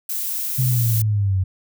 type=noise; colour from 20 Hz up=violet; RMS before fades=-25 dBFS; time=0.09-1.02 s; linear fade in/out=5 ms
type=exponential sweep; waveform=sine; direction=down; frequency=130.81 to 92 Hz; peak=-16 dBFS; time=0.58-1.44 s; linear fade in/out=10 ms
effects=none